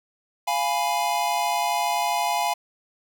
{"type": "chord", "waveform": "square", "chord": "F diminished", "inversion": "none", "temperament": "equal", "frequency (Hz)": [698.5, 830.6, 987.8], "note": ["F5", "Ab5", "Cb6"], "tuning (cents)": [0, 0, 0], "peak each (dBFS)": [-27, -26, -28], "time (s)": [0.47, 2.54], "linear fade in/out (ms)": 10, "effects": []}